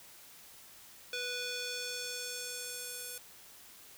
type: tone with band-pass filter sweep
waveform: square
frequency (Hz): 492.5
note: B4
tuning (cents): -5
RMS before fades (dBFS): -40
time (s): 1.13-3.18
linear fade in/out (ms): 2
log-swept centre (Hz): 3400 to 11000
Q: 1.1
effects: white hiss -55 dBFS RMS until 3.97 s